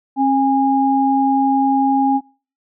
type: tone pair together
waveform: sine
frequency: 269.6 / 820 Hz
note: C#4 / G#5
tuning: -48 / -22 cents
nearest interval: octave + perfect fifth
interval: 1926 cents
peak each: -15 dBFS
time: 0.16-2.21 s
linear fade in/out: 50 ms
effects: noise-tail reverb RT60 0.4 s tail -25 dB re dry